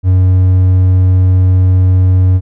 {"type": "tone", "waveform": "triangle", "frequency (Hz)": 92.5, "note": "F#2", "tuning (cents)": 0, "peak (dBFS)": -3, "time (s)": [0.03, 2.41], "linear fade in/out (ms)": 50, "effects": []}